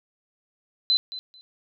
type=tone with echo; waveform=sine; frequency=4039 Hz; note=B7; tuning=38 cents sharp; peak=-17 dBFS; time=0.9-0.97 s; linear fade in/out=0 ms; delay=220 ms; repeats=2; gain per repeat=-15 dB; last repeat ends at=1.41 s; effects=none